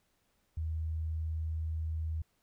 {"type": "tone", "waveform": "sine", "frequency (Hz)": 79.7, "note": "D#2", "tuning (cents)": 42, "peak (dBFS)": -32, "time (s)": [0.57, 2.22], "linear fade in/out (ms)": 5, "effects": ["pink hiss -75 dBFS RMS until 2.42 s"]}